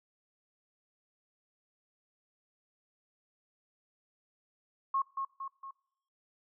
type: tone with echo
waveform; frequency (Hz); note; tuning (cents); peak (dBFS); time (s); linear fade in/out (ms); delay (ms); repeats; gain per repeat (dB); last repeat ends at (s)
sine; 1085; C#6; -37; -27; 4.94-5.02; 5; 230; 3; -5; 5.71
effects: noise-tail reverb RT60 0.8 s tail -23 dB re dry